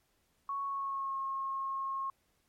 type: tone with pitch glide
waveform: sine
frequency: 1109 to 1081.2 Hz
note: C#6 to C#6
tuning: 0 to -44 cents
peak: -33 dBFS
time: 0.49-2.1 s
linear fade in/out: 2 ms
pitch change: -44 cents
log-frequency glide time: 0.64-1.17 s
effects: pink hiss -74 dBFS RMS until 2.48 s + MP3 64 kbps